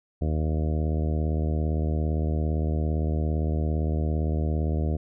harmonic tone, 77.6 Hz, D#2, 4 cents flat, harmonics 1 / 2 / 3 / 4 / 5 / 6 / 7 / 8 / 9, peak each -24 / -30 / -34 / -36 / -38 / -40 / -41 / -42 / -43 dBFS, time 0.21-4.97 s, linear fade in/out 10 ms, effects none

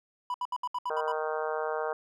triangle tone bursts, 987.8 Hz, B5, in tune, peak -27 dBFS, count 8, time 0.3-1.119 s, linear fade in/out 2 ms, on 42 ms, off 69 ms
harmonic tone, 155.5 Hz, D#3, 1 cent flat, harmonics 3 / 4 / 5 / 6 / 7 / 8 / 9 / 10, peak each -33 / -35 / -37 / -39 / -40 / -41 / -42 / -43 dBFS, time 0.9-1.93 s, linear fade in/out 2 ms
effects none

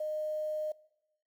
sine tone with quantisation, 614 Hz, D#5, 23 cents flat, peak -32 dBFS, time 0-0.72 s, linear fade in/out 5 ms, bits 10, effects noise-tail reverb RT60 0.9 s tail -21 dB re dry

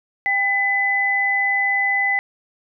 sine tone pair together, 796 / 2006 Hz, G5 / B6, +26 / +26 cents, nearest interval octave + major third, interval 1600 cents, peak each -24 / -17 dBFS, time 0.26-2.19 s, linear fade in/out 0 ms, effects none

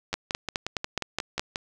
two click trains, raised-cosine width 0.2 ms, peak -12 / -9 dBFS, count 9 / 7, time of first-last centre 0.13-1.559 / 0.14-1.395 s, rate 5.6 / 4.78 Hz, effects none

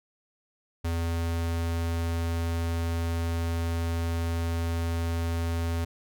square tone, 83.7 Hz, E2, 27 cents sharp, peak -27 dBFS, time 0.84-5.85 s, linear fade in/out 10 ms, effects none

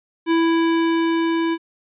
square tone with level ramp, 330.6 Hz, E4, 5 cents sharp, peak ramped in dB -15 to -19 dBFS, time 0.26-1.58 s, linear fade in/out 50 ms, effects resampled to 8000 Hz

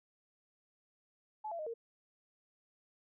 sine tone with pitch steps, 858 / 677 / 617 / 461.3 Hz, A5 / E5 / D#5 / A#4, -44 / +46 / -15 / -18 cents, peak -38 dBFS, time 1.44-1.74 s, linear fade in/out 10 ms, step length 75 ms, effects none

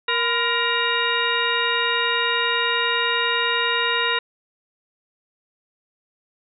harmonic tone with a mistuned harmonic, 470 Hz, A#4, 14 cents sharp, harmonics 1 / 2 / 3 / 4 / 5 / 6 / 8, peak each -28 / -26 / -26 / -25 / -31 / -26 / -26 dBFS, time 0.08-4.19 s, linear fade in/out 5 ms, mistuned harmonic 2, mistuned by +120 cents, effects none

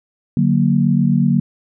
sine chord, D augmented, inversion none, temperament equal, 146.83 / 185 / 233.1 Hz, D3 / F#3 / A#3, 0 / 0 / 0 cents, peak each -16 dBFS, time 0.37-1.4 s, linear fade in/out 2 ms, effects none

